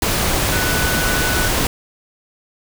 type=tone in noise; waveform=sine; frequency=1488 Hz; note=F#6; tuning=9 cents sharp; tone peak=-22 dBFS; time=0.52-1.48 s; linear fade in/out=2 ms; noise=pink; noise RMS=-18 dBFS; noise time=0.02-1.67 s; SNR=-7 dB; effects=none